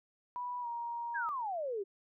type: tone with pitch glide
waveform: sine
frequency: 982 to 941.5 Hz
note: B5 to A#5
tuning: -10 to +17 cents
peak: -36 dBFS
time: 0.36-1.29 s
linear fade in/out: 0 ms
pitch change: -73 cents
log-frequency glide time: 0.61-0.67 s
type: exponential sweep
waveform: sine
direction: down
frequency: 1707 to 377 Hz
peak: -34 dBFS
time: 1.14-1.84 s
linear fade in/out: 20 ms
effects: none